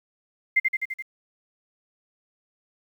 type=tone with echo; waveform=sine; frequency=2093 Hz; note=C7; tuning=in tune; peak=-15 dBFS; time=0.56-0.6 s; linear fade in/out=10 ms; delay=85 ms; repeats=5; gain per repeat=-3 dB; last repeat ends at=1.025 s; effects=9-bit